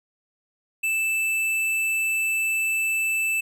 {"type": "tone with tanh clipping", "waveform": "sine", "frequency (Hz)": 2641, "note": "E7", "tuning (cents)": 3, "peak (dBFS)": -23, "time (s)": [0.83, 3.41], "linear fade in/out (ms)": 10, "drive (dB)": 14, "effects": []}